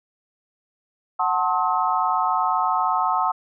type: chord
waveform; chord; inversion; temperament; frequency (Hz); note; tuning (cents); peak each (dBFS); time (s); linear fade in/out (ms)
sine; F# diminished seventh; none; just; 740 / 888 / 1065.6 / 1278.7; F#5 / A5 / C6 / Eb6; 0 / +16 / +31 / +47; -24; 1.19-3.32; 10
effects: none